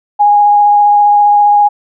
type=tone with vibrato; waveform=sine; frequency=825 Hz; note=G#5; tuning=12 cents flat; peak=-4 dBFS; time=0.19-1.69 s; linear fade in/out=20 ms; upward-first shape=sine; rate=15 Hz; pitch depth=10 cents each way; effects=none